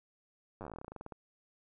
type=slowing click train; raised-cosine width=1 ms; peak=-30 dBFS; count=20; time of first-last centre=0.61-1.122 s; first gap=9 ms; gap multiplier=1.11; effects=none